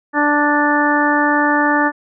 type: harmonic tone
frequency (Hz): 293.7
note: D4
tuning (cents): 0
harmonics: 1 / 2 / 3 / 4 / 5 / 6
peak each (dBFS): -17 / -22 / -18 / -21 / -22 / -18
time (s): 0.13-1.92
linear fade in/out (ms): 50
effects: none